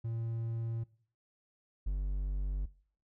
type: tone pair in turn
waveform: triangle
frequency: 114.6 / 48.18 Hz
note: A#2 / G1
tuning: -29 / -29 cents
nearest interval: octave + minor third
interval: 1500 cents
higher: first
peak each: -32 / -28 dBFS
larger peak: second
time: 0.04-0.84 / 1.86-2.66 s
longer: neither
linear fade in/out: 10 ms
effects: noise-tail reverb RT60 0.5 s tail -20 dB re dry